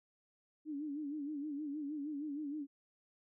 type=tone with vibrato; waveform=sine; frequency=293.7 Hz; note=D4; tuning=in tune; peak=-38 dBFS; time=0.65-2.67 s; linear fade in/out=50 ms; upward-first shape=sine; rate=6.4 Hz; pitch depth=95 cents each way; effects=none